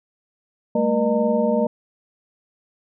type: tone cluster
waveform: sine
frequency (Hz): 204.4 / 226 / 476.6 / 607 / 912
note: G#3 / A3 / A#4 / D#5 / A#5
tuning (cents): -27 / +47 / +38 / -43 / -38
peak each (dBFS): -26 / -21 / -23 / -21 / -29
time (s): 0.75-1.67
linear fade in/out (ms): 5
effects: none